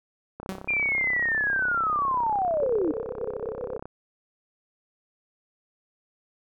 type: click train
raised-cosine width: 1 ms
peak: -23 dBFS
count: 114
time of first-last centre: 0.4-3.856 s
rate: 32.7 Hz
type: tone with exponential decay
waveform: sawtooth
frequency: 189.9 Hz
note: F#3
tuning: 45 cents sharp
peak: -24 dBFS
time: 0.49-0.7 s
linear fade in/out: 0 ms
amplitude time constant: 45 ms
type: linear sweep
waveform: sine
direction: down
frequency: 2413 to 282.2 Hz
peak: -22 dBFS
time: 0.68-2.92 s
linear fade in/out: 10 ms
type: band-pass noise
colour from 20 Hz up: pink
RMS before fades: -33 dBFS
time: 2.62-3.78 s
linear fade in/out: 5 ms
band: 430 to 510 Hz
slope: 96 dB/octave
effects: none